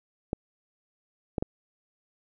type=clicks; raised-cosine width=2 ms; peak=-14 dBFS; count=3; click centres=0.331 / 1.382 / 1.425 s; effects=none